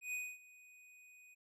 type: tone with ADSR envelope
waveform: square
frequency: 2489 Hz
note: D#7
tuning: in tune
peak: -38 dBFS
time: 0.01-1.35 s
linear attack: 120 ms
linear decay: 250 ms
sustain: -21 dB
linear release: 18 ms
effects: low-pass 12000 Hz 12 dB/octave